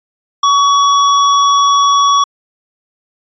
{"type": "tone", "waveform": "square", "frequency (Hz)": 1128, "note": "C#6", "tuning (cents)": 30, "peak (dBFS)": -8, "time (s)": [0.43, 2.24], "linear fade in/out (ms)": 5, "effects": ["resampled to 16000 Hz"]}